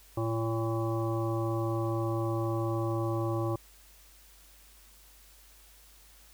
harmonic tone with a mistuned harmonic, 113.1 Hz, A2, 48 cents sharp, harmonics 1 / 3 / 5 / 7 / 9 / 10, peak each -31 / -32 / -37 / -41 / -43 / -41 dBFS, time 0.17-3.56 s, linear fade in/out 5 ms, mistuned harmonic 7, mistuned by +22 cents, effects added 50 Hz sine -58 dBFS peak until 6.33 s + white hiss -58 dBFS RMS until 6.33 s

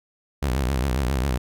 sawtooth tone with vibrato, 65.41 Hz, C2, in tune, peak -17 dBFS, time 0.42-1.38 s, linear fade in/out 10 ms, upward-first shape triangle, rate 7.4 Hz, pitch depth 200 cents each way, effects none

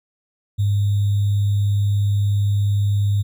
sine tone with sample-and-hold, 101.5 Hz, G#2, 39 cents flat, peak -15 dBFS, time 0.58-3.23 s, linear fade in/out 20 ms, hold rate 3675 Hz, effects none

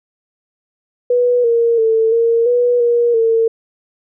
sine tone with pitch steps, 489.6 / 465.8 / 446.7 / 462 / 486.8 / 474.9 / 453.2 Hz, B4 / A#4 / A4 / A#4 / B4 / A#4 / A#4, -15 / -1 / +26 / -16 / -25 / +32 / -49 cents, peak -10 dBFS, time 1.1-3.48 s, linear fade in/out 5 ms, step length 340 ms, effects none

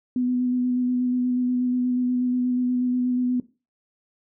sine tone with vibrato, 249.2 Hz, B3, 16 cents sharp, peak -20 dBFS, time 0.16-3.4 s, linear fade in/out 2 ms, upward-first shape square, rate 8.3 Hz, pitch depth 12 cents each way, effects noise-tail reverb RT60 0.3 s tail -17 dB re dry

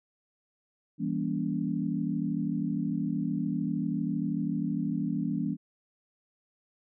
sine chord, E diminished seventh, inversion none, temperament just, 164.81 / 197.78 / 237.3 / 284.8 Hz, E3 / G3 / Bb3 / Db4, 0 / +16 / +31 / +47 cents, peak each -33 dBFS, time 0.98-5.57 s, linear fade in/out 50 ms, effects none

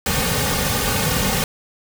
pink noise with comb filter, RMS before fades -20 dBFS, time 0.06-1.44 s, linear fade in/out 2 ms, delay 3 ms, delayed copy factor -0.8, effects none

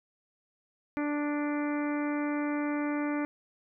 harmonic tone, 293.7 Hz, D4, in tune, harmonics 1 / 2 / 3 / 4 / 5 / 6 / 7 / 8, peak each -29 / -38 / -41 / -42 / -43 / -46 / -44 / -47 dBFS, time 0.97-3.25 s, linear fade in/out 0 ms, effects none

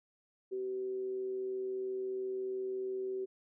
sine tone with amplitude modulation, 381.4 Hz, G4, 47 cents flat, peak -33 dBFS, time 0.51-3.26 s, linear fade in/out 20 ms, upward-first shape sine, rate 123 Hz, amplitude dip 30%, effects none

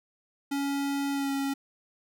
square tone with pitch glide, 280 to 275.5 Hz, C#4 to C#4, +18 to -11 cents, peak -28 dBFS, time 0.51-1.54 s, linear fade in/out 10 ms, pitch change -29 cents, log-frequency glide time 1.12-1.31 s, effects none

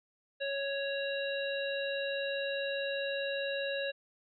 harmonic tone, 554.4 Hz, C#5, in tune, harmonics 1 / 3 / 5 / 7, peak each -34 / -39 / -41 / -42 dBFS, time 0.4-3.92 s, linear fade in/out 20 ms, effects none

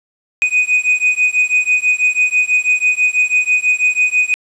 triangle beating tone pair, 2489 / 2495.1 Hz, D#7 / D#7, 0 / +4 cents, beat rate 6.1 Hz, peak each -13 dBFS, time 0.42-4.34 s, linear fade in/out 0 ms, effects resampled to 24000 Hz + 7-bit

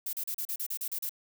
violet noise bursts, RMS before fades -34 dBFS, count 10, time 0.06-1.094 s, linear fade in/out 5 ms, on 71 ms, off 36 ms, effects none

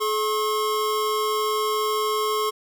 square tone pair together, 428.5 / 1081.2 Hz, A4 / C#6, -46 / -44 cents, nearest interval octave + major third, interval 1602 cents, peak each -25 dBFS, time 0-2.51 s, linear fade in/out 20 ms, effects none

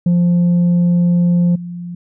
sine tone with level steps, 174.61 Hz, F3, in tune, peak -7 / -24 dBFS, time 0.06-1.95 s, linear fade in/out 5 ms, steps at 1.55 s, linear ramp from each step 10 ms, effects tanh soft clip ceiling -9 dBFS

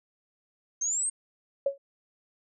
sine exponential sweep, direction up, 6272 to 8630 Hz, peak -26 dBFS, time 0.81-1.1 s, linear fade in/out 10 ms
sine tone with exponential decay, 554.4 Hz, C#5, in tune, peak -19 dBFS, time 1.66-1.78 s, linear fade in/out 5 ms, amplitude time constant 26 ms
effects none

